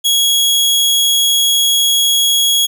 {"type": "tone", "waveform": "sawtooth", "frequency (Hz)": 3324, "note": "G#7", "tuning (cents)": 1, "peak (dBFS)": -7, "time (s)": [0.04, 2.67], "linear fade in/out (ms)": 20, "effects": []}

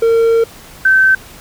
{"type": "tone pair in turn", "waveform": ["triangle", "sine"], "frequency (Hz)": [457.6, 1542.5], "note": ["A#4", "G6"], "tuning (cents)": [-32, -28], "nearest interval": "octave + major sixth", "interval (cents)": 2104, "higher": "second", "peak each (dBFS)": -6, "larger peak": "neither", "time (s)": [[0.02, 0.44], [0.85, 1.15]], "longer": "first", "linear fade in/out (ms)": 5, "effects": ["pink hiss -37 dBFS RMS until 1.4 s"]}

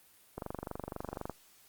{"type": "click train", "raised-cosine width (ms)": 1, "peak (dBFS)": -23, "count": 23, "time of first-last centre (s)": [0.38, 1.297], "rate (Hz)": 24, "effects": ["white hiss -62 dBFS RMS until 1.68 s", "Opus 32 kbps"]}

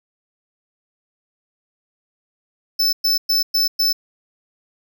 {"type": "tone bursts", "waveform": "square", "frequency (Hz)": 5274, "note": "E8", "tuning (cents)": 0, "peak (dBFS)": -15, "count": 5, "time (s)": [2.79, 3.93], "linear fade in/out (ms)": 10, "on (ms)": 140, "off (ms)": 110, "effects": []}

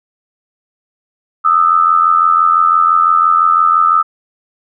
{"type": "tone pair together", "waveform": "sine", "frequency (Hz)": [1227, 1312.9], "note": ["D#6", "E6"], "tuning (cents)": [-25, -7], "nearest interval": "minor second", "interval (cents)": 118, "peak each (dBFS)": -10, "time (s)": [1.44, 4.03], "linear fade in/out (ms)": 20, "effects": []}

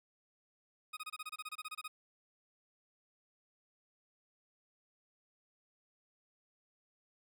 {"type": "tone bursts", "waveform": "20% pulse", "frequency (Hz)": 1250, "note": "D#6", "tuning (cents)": 8, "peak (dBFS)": -36, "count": 15, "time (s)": [0.93, 1.88], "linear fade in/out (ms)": 10, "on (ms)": 40, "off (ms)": 25, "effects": []}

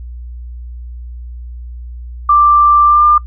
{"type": "tone with pitch glide", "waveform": "sine", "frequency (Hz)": [1179, 1198.2], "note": ["D6", "D6"], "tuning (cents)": [6, 34], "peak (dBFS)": -5, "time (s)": [2.29, 3.18], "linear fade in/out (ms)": 5, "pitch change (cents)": 28, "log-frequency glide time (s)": [2.85, 3.05], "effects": ["noise-tail reverb RT60 0.1 s tail -22 dB re dry", "added 60 Hz sine -25 dBFS peak until 3.26 s"]}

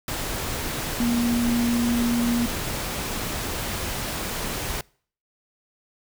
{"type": "tone in noise", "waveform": "sine", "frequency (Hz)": 237.5, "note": "A#3", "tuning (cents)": 33, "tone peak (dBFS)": -20, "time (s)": [1, 2.46], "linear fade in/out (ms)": 2, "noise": "pink", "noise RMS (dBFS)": -29, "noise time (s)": [0.08, 4.81], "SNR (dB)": 6, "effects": ["noise-tail reverb RT60 0.5 s tail -25 dB re dry"]}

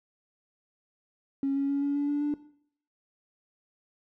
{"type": "tone with pitch steps", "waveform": "triangle", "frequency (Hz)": [274.6, 277.6, 280.7, 283.8, 286.9, 290.1, 293.3], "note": ["C#4", "C#4", "C#4", "C#4", "D4", "D4", "D4"], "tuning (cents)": [-16, 3, 22, 41, -40, -21, -2], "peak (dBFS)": -21, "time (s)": [1.43, 2.34], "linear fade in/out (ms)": 2, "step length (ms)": 130, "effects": ["noise-tail reverb RT60 0.6 s tail -20 dB re dry", "tanh soft clip ceiling -23 dBFS"]}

